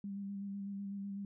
sine tone with vibrato, 198.9 Hz, G3, 25 cents sharp, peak -39 dBFS, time 0.04-1.25 s, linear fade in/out 2 ms, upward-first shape square, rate 8 Hz, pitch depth 17 cents each way, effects none

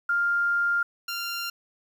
sine / 15% pulse tone pair in turn, 1400 / 1388.7 Hz, F6 / F6, +4 / -10 cents, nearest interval unison, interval 14 cents, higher first, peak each -21 / -23 dBFS, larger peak first, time 0.09-0.83 / 1.08-1.5 s, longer first, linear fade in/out 5 ms, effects 9-bit

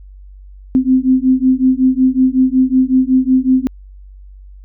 sine beating tone pair, 256.5 / 261.9 Hz, C4 / C4, -34 / +2 cents, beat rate 5.4 Hz, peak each -12 dBFS, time 0.75-3.67 s, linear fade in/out 0 ms, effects added 48 Hz sine -34 dBFS peak until 4.64 s

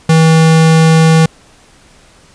square tone, 161.1 Hz, E3, 39 cents flat, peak -5 dBFS, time 0.09-1.26 s, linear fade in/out 5 ms, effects pink hiss -44 dBFS RMS until 2.34 s + resampled to 22050 Hz

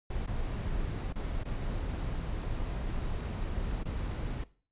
brown noise with dropouts, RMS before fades -34 dBFS, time 0.1-4.44 s, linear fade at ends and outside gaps 5 ms, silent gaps 0.263-0.274 / 1.127-1.156 / 1.435-1.453 / 3.834-3.854 s, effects noise-tail reverb RT60 0.4 s tail -18 dB re dry + resampled to 8000 Hz

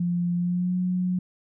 sine tone with pitch glide, 174.61 to 181.71 Hz, F3 to F#3, 0 to -31 cents, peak -22 dBFS, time 0-1.19 s, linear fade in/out 5 ms, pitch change +69 cents, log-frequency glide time 0.36-0.76 s, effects none

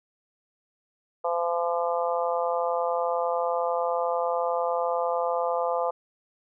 harmonic tone, 171.1 Hz, F3, 35 cents flat, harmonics 3 / 4 / 5 / 6 / 7, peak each -27 / -29 / -31 / -33 / -34 dBFS, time 1.24-5.91 s, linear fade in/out 10 ms, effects none

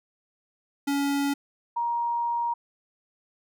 square / sine tone pair in turn, 281.6 / 942.8 Hz, C#4 / A#5, +27 / +19 cents, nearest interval octave + major sixth, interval 2092 cents, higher second, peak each -24 dBFS, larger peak neither, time 0.87-1.34 / 1.76-2.54 s, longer second, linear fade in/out 10 ms, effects none

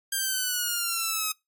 5% pulse exponential sweep, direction down, 1600 to 1265 Hz, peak -15 dBFS, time 0.12-1.32 s, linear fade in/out 5 ms, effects noise-tail reverb RT60 0.2 s tail -25 dB re dry + AAC 64 kbps

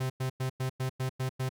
45% pulse tone bursts, 130 Hz, C3, 11 cents flat, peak -29 dBFS, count 8, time 0-1.493 s, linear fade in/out 10 ms, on 100 ms, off 99 ms, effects none

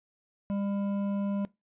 triangle tone with hard clipping, 200.2 Hz, G3, 37 cents sharp, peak -30 dBFS, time 0.5-1.45 s, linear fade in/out 0 ms, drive 13 dB, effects noise-tail reverb RT60 0.2 s tail -20 dB re dry + resampled to 8000 Hz

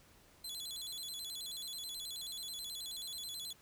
sawtooth tone with vibrato, 3729 Hz, A#7, in tune, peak -39 dBFS, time 0.44-3.53 s, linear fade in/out 5 ms, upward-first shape square, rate 9.3 Hz, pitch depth 160 cents each way, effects pink hiss -64 dBFS RMS until 3.61 s

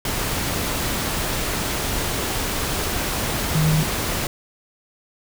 sine tone in noise, 155.56 Hz, D#3, in tune, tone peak -16 dBFS, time 3.55-3.83 s, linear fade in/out 2 ms, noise pink, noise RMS -24 dBFS, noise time 0.05-4.27 s, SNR +5 dB, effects none

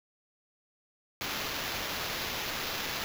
violet noise with sample-and-hold, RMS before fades -35 dBFS, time 1.21-3.04 s, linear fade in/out 0 ms, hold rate 8820 Hz, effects none

